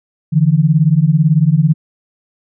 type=beating tone pair; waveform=sine; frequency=146.83 / 164.83 Hz; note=D3 / E3; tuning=0 / 0 cents; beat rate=18 Hz; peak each=-11 / -11 dBFS; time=0.32-1.74 s; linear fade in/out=20 ms; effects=none